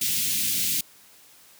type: band-stop noise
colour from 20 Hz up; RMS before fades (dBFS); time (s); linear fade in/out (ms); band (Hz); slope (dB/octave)
white; -25; 0.01-0.81; 5; 280 to 2400; 24
effects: white hiss -53 dBFS RMS until 1.59 s + high-pass 80 Hz 12 dB/octave